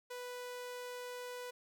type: tone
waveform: sawtooth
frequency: 493.9 Hz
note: B4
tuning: in tune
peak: -39 dBFS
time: 0.1-1.51 s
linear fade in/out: 10 ms
effects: none